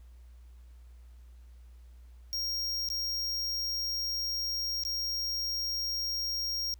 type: tone with dropouts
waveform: square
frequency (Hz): 5580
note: F8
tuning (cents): -2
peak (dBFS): -31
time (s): 2.33-6.74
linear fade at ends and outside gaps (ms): 0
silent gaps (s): 2.888-2.902 / 4.836-4.851
effects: added 60 Hz sine -49 dBFS peak until 6.79 s + pink hiss -70 dBFS RMS until 6.79 s